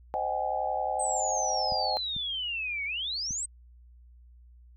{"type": "chord", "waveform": "sine", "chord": "Ab dominant seventh", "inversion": "first", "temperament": "equal with one note detuned", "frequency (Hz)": [523.3, 622.3, 759.5, 830.6], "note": ["C5", "Eb5", "Gb5", "Ab5"], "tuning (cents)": [0, 0, 45, 0], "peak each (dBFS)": [-36, -34, -31, -32], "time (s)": [0.14, 1.97], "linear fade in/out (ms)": 0}
{"type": "exponential two-way sweep", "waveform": "sine", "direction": "down then up", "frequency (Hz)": [8372, 2191, 8372], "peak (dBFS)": -30, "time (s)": [0.99, 3.46], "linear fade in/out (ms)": 10, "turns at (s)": 2.85}
{"type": "clicks", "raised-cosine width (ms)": 5, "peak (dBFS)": -29, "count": 3, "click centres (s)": [1.722, 2.165, 3.308]}
{"effects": ["added 60 Hz sine -51 dBFS peak until 4.76 s"]}